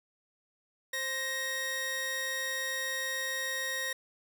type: tone pair together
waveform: sawtooth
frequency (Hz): 525.6 / 1873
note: C5 / A#6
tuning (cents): +8 / +8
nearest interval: octave + minor seventh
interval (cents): 2200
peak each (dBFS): -37 / -29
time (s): 0.93-3.93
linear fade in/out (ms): 5
effects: none